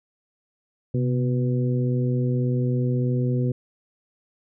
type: harmonic tone with a mistuned harmonic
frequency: 123.47 Hz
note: B2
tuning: in tune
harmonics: 1 / 2 / 3 / 4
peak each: -21 / -27 / -31 / -33 dBFS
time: 0.94-3.52 s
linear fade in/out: 5 ms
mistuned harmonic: 1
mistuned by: +71 cents
effects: none